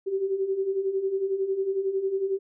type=beating tone pair; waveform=sine; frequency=378.5 / 389.5 Hz; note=F#4 / G4; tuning=+39 / -11 cents; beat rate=11 Hz; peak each=-31 / -25 dBFS; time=0.06-2.39 s; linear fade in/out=20 ms; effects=none